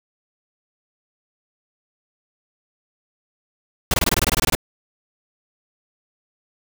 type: noise bursts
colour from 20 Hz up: pink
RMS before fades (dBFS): -18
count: 13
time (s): 3.91-4.551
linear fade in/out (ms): 2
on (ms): 29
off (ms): 22
effects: none